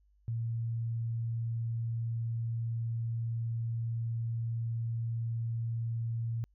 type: tone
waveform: sine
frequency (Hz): 115.2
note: A#2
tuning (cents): -20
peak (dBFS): -31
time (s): 0.28-6.44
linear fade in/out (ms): 0
effects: added 50 Hz sine -64 dBFS peak until 6.54 s